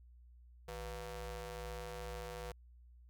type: ring-modulated tone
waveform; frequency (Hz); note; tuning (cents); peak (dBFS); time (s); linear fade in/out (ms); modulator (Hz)
sawtooth; 216.4; A3; -29; -36; 0.68-2.52; 5; 274
effects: added 60 Hz sine -57 dBFS peak until 3.09 s

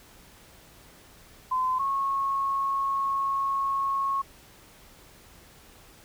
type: tone pair in turn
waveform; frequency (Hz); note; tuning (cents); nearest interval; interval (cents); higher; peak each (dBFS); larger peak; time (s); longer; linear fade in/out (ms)
sine; 1026 / 1095.3; C6 / C#6; -34 / -21; minor second; 113; second; -23 / -24; first; 1.51-1.79 / 1.79-4.22; second; 10
effects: pink hiss -53 dBFS RMS until 6.04 s

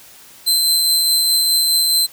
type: tone with tremolo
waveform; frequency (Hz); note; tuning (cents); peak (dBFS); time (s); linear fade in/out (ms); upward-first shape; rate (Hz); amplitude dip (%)
sawtooth; 4091; C8; -40; -9; 0.46-2.07; 20; triangle; 4.8; 25
effects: white hiss -43 dBFS RMS until 2.12 s

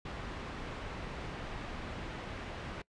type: low-pass noise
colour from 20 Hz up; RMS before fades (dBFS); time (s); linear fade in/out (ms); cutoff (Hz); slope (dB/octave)
pink; -42; 0.05-2.82; 5; 2700; 12
effects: noise-tail reverb RT60 0.1 s tail -23 dB re dry + resampled to 22050 Hz

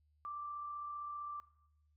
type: tone with amplitude modulation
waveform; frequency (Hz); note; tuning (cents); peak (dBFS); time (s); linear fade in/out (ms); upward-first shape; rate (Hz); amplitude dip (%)
sine; 1174.7; D6; 0; -40; 0.25-1.4; 0; sine; 35.4; 25
effects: noise-tail reverb RT60 0.8 s tail -18 dB re dry + added 75 Hz sine -70 dBFS peak until 1.96 s

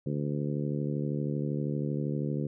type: harmonic tone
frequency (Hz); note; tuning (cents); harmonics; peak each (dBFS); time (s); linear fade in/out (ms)
72.7; D2; -17; 2 / 3 / 4 / 5 / 6 / 7; -31 / -35 / -37 / -39 / -41 / -42; 0.06-2.47; 5
effects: none

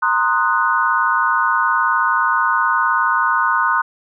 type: chord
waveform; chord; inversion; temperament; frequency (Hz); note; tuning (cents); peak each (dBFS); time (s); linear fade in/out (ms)
sine; C half-diminished seventh; third; equal with one note detuned; 927.5 / 1046.5 / 1244.5 / 1480; Bb5 / C6 / Eb6 / Gb6; -9 / 0 / 0 / 0; -21 / -19 / -19 / -18; 0.02-3.82; 10
effects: none

